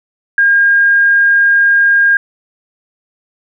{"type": "tone", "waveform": "sine", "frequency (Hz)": 1616, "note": "G#6", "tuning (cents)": -48, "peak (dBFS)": -6, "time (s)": [0.38, 2.17], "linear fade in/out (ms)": 2, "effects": []}